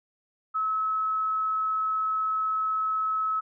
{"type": "tone", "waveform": "sine", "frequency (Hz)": 1292, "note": "E6", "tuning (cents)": -35, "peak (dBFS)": -24, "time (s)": [0.54, 3.41], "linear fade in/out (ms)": 20, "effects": []}